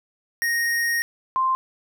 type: tone pair in turn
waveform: square / sine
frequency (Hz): 1864.7 / 1046.5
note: A#6 / C6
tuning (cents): 0 / 0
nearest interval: minor seventh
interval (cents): 1000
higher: first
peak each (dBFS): -21 / -18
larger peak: second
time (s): 0.42-1.02 / 1.36-1.55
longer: first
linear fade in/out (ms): 0
effects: none